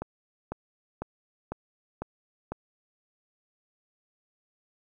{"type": "click train", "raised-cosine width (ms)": 1, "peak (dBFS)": -19, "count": 6, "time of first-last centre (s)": [0.02, 2.52], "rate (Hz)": 2, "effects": ["10-bit"]}